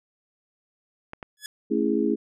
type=clicks; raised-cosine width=0.5 ms; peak=-21 dBFS; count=2; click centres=1.134 / 1.228 s
type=tone with exponential growth; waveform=10% pulse; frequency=1698 Hz; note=G#6; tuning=38 cents sharp; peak=-21 dBFS; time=1.37-1.46 s; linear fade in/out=1 ms; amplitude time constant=18 ms
type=chord; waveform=sine; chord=A major seventh; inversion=none; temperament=just; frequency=220 / 275 / 330 / 412.5 Hz; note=A3 / C#4 / E4 / G#4; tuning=0 / -14 / +2 / -12 cents; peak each=-26 dBFS; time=1.7-2.16 s; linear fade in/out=20 ms
effects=none